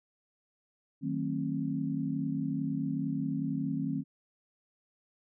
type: chord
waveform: sine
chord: D# diminished seventh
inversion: none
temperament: just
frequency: 155.56 / 186.68 / 224 / 268.8 Hz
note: D#3 / F#3 / A3 / C4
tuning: 0 / +16 / +31 / +47 cents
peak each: -35 / -38 / -37 / -33 dBFS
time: 1.01-4.04 s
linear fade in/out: 50 ms
effects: none